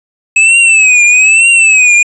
square tone with vibrato, 2579 Hz, E7, 39 cents flat, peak -4 dBFS, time 0.36-2.03 s, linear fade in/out 5 ms, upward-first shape triangle, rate 1.1 Hz, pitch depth 130 cents each way, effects resampled to 24000 Hz

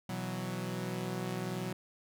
sawtooth chord, B suspended fourth, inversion none, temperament equal, 123.47 / 164.81 / 185 Hz, B2 / E3 / F#3, 0 / 0 / 0 cents, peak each -36 / -38 / -34 dBFS, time 0.09-1.73 s, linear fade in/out 5 ms, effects none

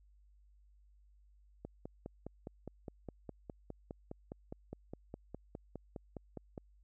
click train, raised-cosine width 2 ms, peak -30 dBFS, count 25, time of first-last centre 1.65-6.578 s, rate 4.87 Hz, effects added 50 Hz sine -62 dBFS peak until 6.83 s

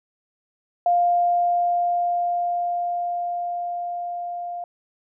sine tone with level ramp, 701 Hz, F5, 6 cents sharp, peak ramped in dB -15 to -28 dBFS, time 0.86-4.64 s, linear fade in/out 2 ms, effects none

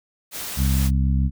white noise, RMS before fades -31 dBFS, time 0.31-0.91 s, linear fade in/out 50 ms
harmonic tone, 66.8 Hz, C2, 36 cents sharp, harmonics 1 / 2 / 3 / 4, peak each -18 / -23 / -26 / -34 dBFS, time 0.56-1.31 s, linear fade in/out 50 ms
effects none

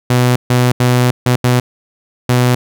sawtooth tone bursts at uneven times, 124.2 Hz, B2, 10 cents sharp, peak -5 dBFS, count 6, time 0.1-0.36 / 0.5-0.72 / 0.8-1.11 / 1.26-1.36 / 1.44-1.6 / 2.29-2.55 s, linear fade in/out 5 ms, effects none

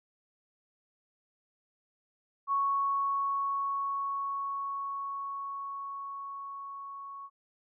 sine tone with level ramp, 1108.7 Hz, C#6, in tune, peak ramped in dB -25 to -41 dBFS, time 2.47-7.3 s, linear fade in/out 50 ms, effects none

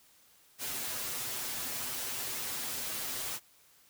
white noise with comb filter, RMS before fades -37 dBFS, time 0.58-3.4 s, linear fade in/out 50 ms, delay 7.9 ms, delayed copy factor +0.65, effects white hiss -63 dBFS RMS until 3.89 s

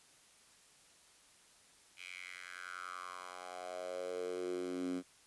10% pulse tone with high-pass filter sweep, 90.5 Hz, F#2, 38 cents flat, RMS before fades -43 dBFS, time 1.96-5.03 s, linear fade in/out 50 ms, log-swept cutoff 2600 to 240 Hz, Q 5.3, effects white hiss -64 dBFS RMS until 5.26 s + resampled to 24000 Hz

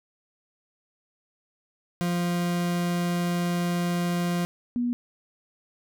40% pulse / sine tone pair in turn, 174.61 / 242.2 Hz, F3 / B3, 0 / -34 cents, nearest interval tritone, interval 566 cents, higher second, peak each -23 dBFS, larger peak neither, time 2.01-4.45 / 4.76-4.93 s, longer first, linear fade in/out 0 ms, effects none

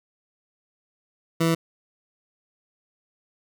20% pulse tone, 164.81 Hz, E3, in tune, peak -14 dBFS, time 1.4-1.55 s, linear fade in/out 10 ms, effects none

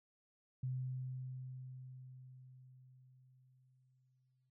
sine tone with exponential decay, 128.6 Hz, C3, 30 cents flat, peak -36 dBFS, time 0.63-4.5 s, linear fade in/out 5 ms, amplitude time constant 840 ms, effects none

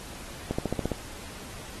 accelerating click train, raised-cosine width 2 ms, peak -14 dBFS, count 7, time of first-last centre 0.51-0.917 s, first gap 75 ms, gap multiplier 0.96, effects pink hiss -43 dBFS RMS until 1.8 s + AAC 32 kbps

